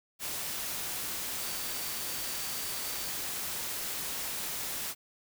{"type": "tone in noise", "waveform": "sine", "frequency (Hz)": 4604, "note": "D8", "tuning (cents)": -35, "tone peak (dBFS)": -46, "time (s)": [1.38, 3.14], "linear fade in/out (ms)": 50, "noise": "white", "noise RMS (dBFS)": -36, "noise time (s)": [0.19, 4.95], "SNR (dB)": -13, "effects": []}